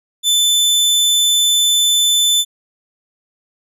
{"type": "tone", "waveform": "sawtooth", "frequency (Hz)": 3520, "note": "A7", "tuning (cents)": 0, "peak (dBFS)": -8, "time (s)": [0.23, 2.45], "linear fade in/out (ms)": 50, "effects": ["resampled to 32000 Hz"]}